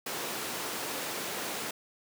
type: high-pass noise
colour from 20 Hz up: pink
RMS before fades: -36 dBFS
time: 0.06-1.71 s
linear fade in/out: 5 ms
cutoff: 290 Hz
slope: 12 dB/octave
effects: none